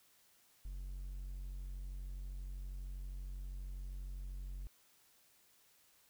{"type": "tone", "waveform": "triangle", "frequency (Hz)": 46.25, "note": "F#1", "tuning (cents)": 0, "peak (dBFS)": -40, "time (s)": [0.65, 4.67], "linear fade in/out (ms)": 0, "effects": ["white hiss -69 dBFS RMS until 6.09 s"]}